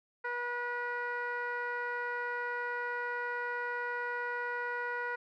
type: tone with low-pass filter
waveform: 15% pulse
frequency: 484.6 Hz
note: B4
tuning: 33 cents flat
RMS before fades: -36 dBFS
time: 0.24-5.16 s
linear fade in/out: 10 ms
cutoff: 1700 Hz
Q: 2.4
effects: none